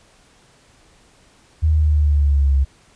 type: exponential sweep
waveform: sine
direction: down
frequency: 79 to 67.3 Hz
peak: -12 dBFS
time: 1.62-2.65 s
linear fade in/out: 20 ms
effects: pink hiss -53 dBFS RMS until 2.95 s + resampled to 22050 Hz